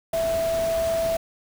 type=tone in noise; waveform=sine; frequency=659.3 Hz; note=E5; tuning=in tune; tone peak=-21 dBFS; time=0.13-1.17 s; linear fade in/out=5 ms; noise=pink; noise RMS=-34 dBFS; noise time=0.13-1.17 s; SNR=+10 dB; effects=none